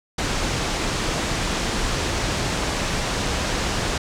pink low-pass noise, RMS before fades -24 dBFS, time 0.18-3.98 s, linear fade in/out 5 ms, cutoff 7700 Hz, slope 24 dB/octave, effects none

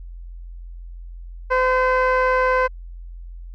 15% pulse tone with low-pass filter, 512 Hz, C5, 38 cents flat, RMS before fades -18 dBFS, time 1.5-2.68 s, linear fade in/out 20 ms, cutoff 1600 Hz, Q 0.79, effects added 43 Hz sine -33 dBFS peak until 3.54 s

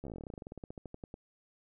slowing click train, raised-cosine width 2 ms, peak -30 dBFS, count 26, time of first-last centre 0.04-1.141 s, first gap 13 ms, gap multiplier 1.09, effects none

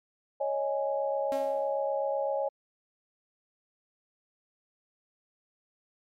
sine chord, C# suspended second, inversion none, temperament equal, 554.4 / 622.3 / 830.6 Hz, C#5 / D#5 / G#5, 0 / 0 / 0 cents, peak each -29 / -33 / -34 dBFS, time 0.4-2.49 s, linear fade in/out 10 ms
sawtooth tone with exponential decay, 270.2 Hz, C#4, 44 cents flat, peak -31 dBFS, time 1.32-1.83 s, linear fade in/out 0 ms, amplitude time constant 110 ms
effects MP3 64 kbps

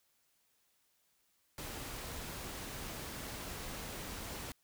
pink noise, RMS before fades -44 dBFS, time 1.58-4.52 s, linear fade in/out 2 ms, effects white hiss -75 dBFS RMS until 4.63 s

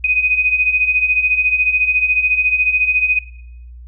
sine beating tone pair, 2489 / 2503 Hz, D#7 / D#7, 0 / +10 cents, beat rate 14 Hz, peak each -18 / -14 dBFS, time 0.04-3.19 s, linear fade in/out 5 ms, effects noise-tail reverb RT60 0.7 s tail -17 dB re dry + added 60 Hz sine -33 dBFS peak until 3.87 s

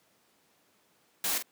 white noise with echo, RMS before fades -30 dBFS, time 1.24-1.38 s, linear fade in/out 2 ms, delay 45 ms, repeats 1, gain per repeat -8 dB, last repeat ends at 1.425 s, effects pink hiss -67 dBFS RMS until 1.51 s + high-pass 200 Hz 12 dB/octave

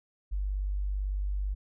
sine tone, 49 Hz, G1, in tune, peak -28 dBFS, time 0.31-1.55 s, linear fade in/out 20 ms, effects none

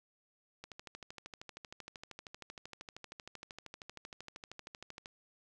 click train, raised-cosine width 0.2 ms, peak -29 dBFS, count 58, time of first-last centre 0.64-5.059 s, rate 12.9 Hz, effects none

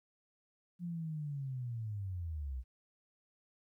sine linear sweep, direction down, 177.5 to 59.5 Hz, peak -37 dBFS, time 0.79-2.64 s, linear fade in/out 50 ms, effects 13-bit

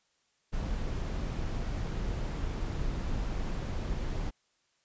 brown noise, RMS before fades -33 dBFS, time 0.52-4.31 s, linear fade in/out 20 ms, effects white hiss -73 dBFS RMS until 4.84 s + resampled to 16000 Hz

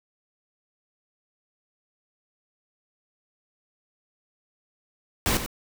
pink noise with echo, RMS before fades -23 dBFS, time 5.26-5.37 s, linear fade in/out 0 ms, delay 92 ms, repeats 1, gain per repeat -9 dB, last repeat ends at 5.462 s, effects none

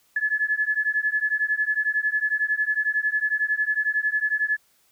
sine beating tone pair, 1710 / 1721 Hz, A6 / A6, -50 / -39 cents, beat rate 11 Hz, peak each -24 dBFS, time 0.16-4.57 s, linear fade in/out 5 ms, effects white hiss -63 dBFS RMS until 4.91 s

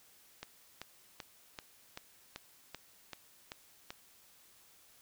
click train, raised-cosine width 0.2 ms, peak -25 dBFS, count 10, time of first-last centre 0.43-3.905 s, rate 2.59 Hz, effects white hiss -63 dBFS RMS until 5.01 s

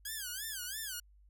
5% pulse tone with vibrato, 1604 Hz, G6, 39 cents sharp, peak -28 dBFS, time 0.05-1 s, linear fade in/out 5 ms, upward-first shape sine, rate 3 Hz, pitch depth 190 cents each way, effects added 50 Hz sine -59 dBFS peak until 1.29 s

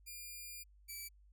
5% pulse tone pair in turn, 2400 / 2310 Hz, D7 / D7, +37 / -29 cents, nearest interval minor second, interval 66 cents, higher first, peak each -37 / -35 dBFS, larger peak second, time 0.06-0.64 / 0.88-1.09 s, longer first, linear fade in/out 20 ms, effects added 50 Hz sine -61 dBFS peak until 1.32 s

